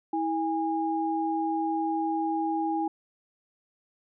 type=tone pair together; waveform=sine; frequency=323.6 / 817.7 Hz; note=E4 / G#5; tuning=-32 / -27 cents; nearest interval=octave + major third; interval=1605 cents; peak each=-28 / -28 dBFS; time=0.13-2.88 s; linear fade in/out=5 ms; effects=none